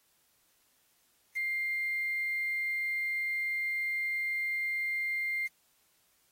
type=tone with quantisation; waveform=sine; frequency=2100 Hz; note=C7; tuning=6 cents sharp; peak=-30 dBFS; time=1.35-5.48 s; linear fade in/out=20 ms; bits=8; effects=white hiss -70 dBFS RMS until 6.31 s + AAC 48 kbps